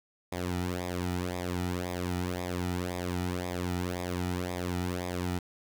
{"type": "tone with flanger", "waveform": "sawtooth", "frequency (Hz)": 89.5, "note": "F2", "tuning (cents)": 43, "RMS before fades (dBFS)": -33, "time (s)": [0.32, 5.39], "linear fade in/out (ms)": 5, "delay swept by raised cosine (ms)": [0.68, 1.88], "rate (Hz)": 1.9, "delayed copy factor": -0.75, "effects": ["9-bit"]}